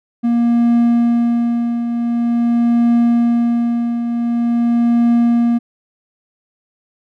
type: tone with tremolo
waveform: triangle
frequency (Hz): 235.9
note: A#3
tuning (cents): +21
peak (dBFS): -7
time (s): 0.23-5.59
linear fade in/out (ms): 20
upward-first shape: triangle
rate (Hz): 0.46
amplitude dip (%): 60
effects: none